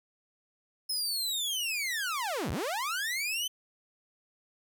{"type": "linear two-way sweep", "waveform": "sawtooth", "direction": "down then up", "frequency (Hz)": [5200, 55.3, 3101], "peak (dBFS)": -27, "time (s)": [0.89, 3.48], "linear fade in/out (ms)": 10, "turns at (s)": 2.51, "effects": []}